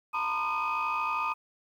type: tone cluster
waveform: sine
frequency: 901 / 954 / 1023 / 1221 / 2519 Hz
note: A5 / A#5 / C6 / D#6 / D#7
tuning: +41 / +40 / -39 / -33 / +21 cents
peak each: -34 / -36 / -34 / -29 / -34 dBFS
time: 0.13-1.34 s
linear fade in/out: 20 ms
effects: tanh soft clip ceiling -22 dBFS + 10-bit